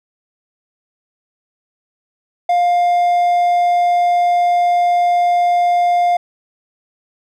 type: tone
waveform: triangle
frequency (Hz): 704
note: F5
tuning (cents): +14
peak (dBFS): -9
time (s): 2.49-6.17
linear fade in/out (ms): 5
effects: none